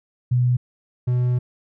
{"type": "tone pair in turn", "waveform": ["sine", "triangle"], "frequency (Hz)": [123.9, 123.9], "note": ["B2", "B2"], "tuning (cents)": [6, 6], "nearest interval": "unison", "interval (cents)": 0, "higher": "neither", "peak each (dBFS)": -15, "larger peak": "neither", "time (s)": [[0.31, 0.57], [1.07, 1.39]], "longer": "second", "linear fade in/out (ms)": 10, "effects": []}